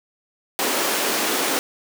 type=high-pass noise; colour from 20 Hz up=pink; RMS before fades=-22 dBFS; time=0.59-1.59 s; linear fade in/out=0 ms; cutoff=270 Hz; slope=24 dB/octave; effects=none